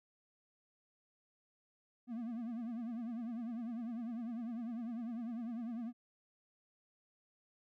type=tone with vibrato; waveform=triangle; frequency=233.1 Hz; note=A#3; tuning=in tune; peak=-37 dBFS; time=2.07-5.93 s; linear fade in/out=50 ms; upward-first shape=triangle; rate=10 Hz; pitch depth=130 cents each way; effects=none